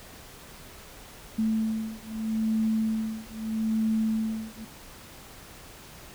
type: beating tone pair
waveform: sine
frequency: 220 / 220.79 Hz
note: A3 / A3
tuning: 0 / +6 cents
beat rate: 0.79 Hz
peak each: -28 dBFS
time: 1.38-4.65 s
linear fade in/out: 10 ms
effects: pink hiss -47 dBFS RMS until 6.14 s